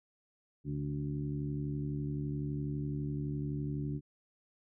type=harmonic tone with a mistuned harmonic; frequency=71.9 Hz; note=D2; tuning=36 cents flat; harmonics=1 / 2 / 3 / 4 / 5; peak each=-45 / -35 / -45 / -40 / -47 dBFS; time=0.64-4.01 s; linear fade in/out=50 ms; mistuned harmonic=5; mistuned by=+43 cents; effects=none